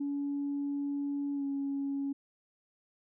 sine tone with pitch glide, 283.7 to 278 Hz, C#4 to C#4, +40 to +5 cents, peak -30 dBFS, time 0-2.13 s, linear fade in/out 10 ms, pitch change -35 cents, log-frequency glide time 1.34-1.44 s, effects tanh soft clip ceiling -27 dBFS

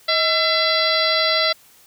harmonic tone with a mistuned harmonic, 674 Hz, E5, 38 cents sharp, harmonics 1 / 2 / 3 / 4 / 5 / 6 / 7 / 8, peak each -22 / -24 / -23 / -32 / -25 / -22 / -23 / -33 dBFS, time 0.08-1.53 s, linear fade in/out 10 ms, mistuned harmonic 1, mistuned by -110 cents, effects white hiss -51 dBFS RMS until 1.86 s

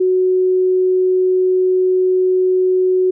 sine tone, 370 Hz, F#4, in tune, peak -11 dBFS, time 0-3.11 s, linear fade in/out 10 ms, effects none

